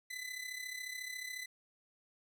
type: tone with amplitude modulation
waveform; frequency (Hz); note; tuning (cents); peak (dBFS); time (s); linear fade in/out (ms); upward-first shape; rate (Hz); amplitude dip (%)
sawtooth; 2009; B6; +29; -35; 0.1-1.46; 10; sine; 34.1; 65
effects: none